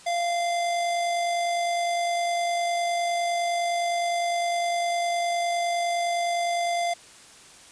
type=tone with amplitude modulation; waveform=square; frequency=692 Hz; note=F5; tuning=16 cents flat; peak=-23 dBFS; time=0.06-6.94 s; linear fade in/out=10 ms; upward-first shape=sine; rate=49.8 Hz; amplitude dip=25%; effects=white hiss -49 dBFS RMS until 7.71 s + resampled to 22050 Hz